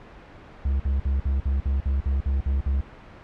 triangle tone bursts, 68 Hz, C#2, 33 cents flat, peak -18 dBFS, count 11, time 0.65-2.81 s, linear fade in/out 5 ms, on 150 ms, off 51 ms, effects pink hiss -45 dBFS RMS until 3.23 s + low-pass 2000 Hz 12 dB/octave

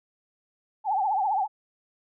sine tone with vibrato, 812 Hz, G#5, 39 cents flat, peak -22 dBFS, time 0.84-1.48 s, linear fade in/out 50 ms, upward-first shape triangle, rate 15 Hz, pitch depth 170 cents each way, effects none

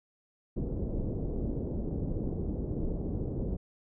pink low-pass noise, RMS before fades -33 dBFS, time 0.56-3.57 s, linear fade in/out 10 ms, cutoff 460 Hz, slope 24 dB/octave, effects none

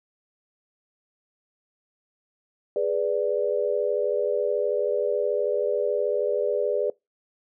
sine chord, G# diminished, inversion none, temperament equal, 415.3 / 493.9 / 587.3 Hz, G#4 / B4 / D5, 0 / 0 / 0 cents, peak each -26 dBFS, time 2.76-6.9 s, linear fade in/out 2 ms, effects noise-tail reverb RT60 0.2 s tail -24 dB re dry

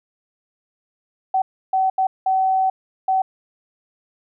sine tone bursts at uneven times, 760 Hz, F#5, 46 cents sharp, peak -15 dBFS, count 5, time 1.34-1.42 / 1.73-1.9 / 1.98-2.07 / 2.26-2.7 / 3.08-3.22 s, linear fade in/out 5 ms, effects none

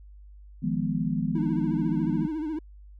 sine chord, F half-diminished seventh, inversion third, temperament equal with one note detuned, 156.92 / 174.61 / 207.7 / 246.9 Hz, Eb3 / F3 / Ab3 / Cb4, +15 / 0 / 0 / 0 cents, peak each -30 dBFS, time 0.62-2.27 s, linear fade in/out 20 ms
triangle tone with vibrato, 311.1 Hz, D#4, in tune, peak -26 dBFS, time 1.35-2.59 s, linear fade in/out 5 ms, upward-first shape sine, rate 14 Hz, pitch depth 82 cents each way
effects added 50 Hz sine -45 dBFS peak until 2.99 s

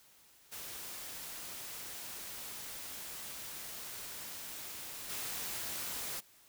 white noise with level steps, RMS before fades -45 / -40 dBFS, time 0.51-6.21 s, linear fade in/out 20 ms, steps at 5.09 s, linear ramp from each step 10 ms, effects white hiss -63 dBFS RMS until 6.48 s

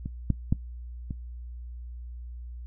clicks, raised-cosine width 5 ms, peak -21 / -11 / -10 / -21 dBFS, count 4, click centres 0.059 / 0.303 / 0.525 / 1.108 s, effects noise-tail reverb RT60 0.1 s tail -19 dB re dry + added 60 Hz sine -37 dBFS peak until 2.66 s

